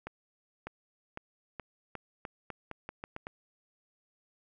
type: accelerating click train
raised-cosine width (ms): 0.5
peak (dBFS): -24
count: 12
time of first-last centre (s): 0.07-3.269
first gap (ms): 600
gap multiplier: 0.84
effects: none